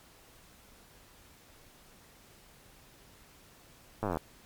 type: slowing click train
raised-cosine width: 1 ms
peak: -18 dBFS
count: 14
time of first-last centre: 4.03-4.171 s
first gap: 9 ms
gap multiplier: 1.03
effects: pink hiss -58 dBFS RMS until 4.45 s + MP3 96 kbps